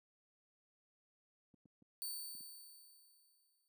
clicks, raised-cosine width 5 ms, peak -39 dBFS, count 5, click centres 1.542 / 1.657 / 1.823 / 2.351 / 2.408 s
5% pulse tone with exponential decay, 4534 Hz, C#8, 38 cents sharp, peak -33 dBFS, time 2.02-3.68 s, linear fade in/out 0 ms, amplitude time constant 360 ms
effects high-pass 400 Hz 12 dB/octave

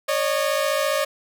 sawtooth tone pair together, 554.4 / 609.1 Hz, C#5 / D#5, 0 / -37 cents, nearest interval major second, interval 163 cents, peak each -19 dBFS, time 0.08-1.05 s, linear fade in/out 10 ms, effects none

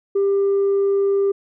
sine tone, 396.4 Hz, G4, 19 cents sharp, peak -13 dBFS, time 0.15-1.32 s, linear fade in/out 10 ms, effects tanh soft clip ceiling -13 dBFS

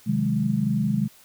sine chord, Ab dominant seventh, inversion first, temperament equal, 130.81 / 155.56 / 185 / 207.7 Hz, C3 / Eb3 / Gb3 / Ab3, 0 / 0 / 0 / 0 cents, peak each -27 / -27 / -29 / -23 dBFS, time 0.06-1.08 s, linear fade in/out 20 ms, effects white hiss -53 dBFS RMS until 1.24 s

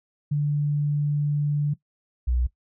sine tone pair in turn, 146.6 / 61.47 Hz, D3 / B1, -3 / -7 cents, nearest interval octave + minor third, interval 1504 cents, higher first, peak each -20 dBFS, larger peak neither, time 0.31-1.74 / 2.27-2.47 s, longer first, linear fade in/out 10 ms, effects noise-tail reverb RT60 0.1 s tail -17 dB re dry

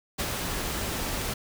pink noise with ADSR envelope, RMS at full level -28 dBFS, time 0.18-1.34 s, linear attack 17 ms, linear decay 58 ms, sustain -3 dB, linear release 8 ms, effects none

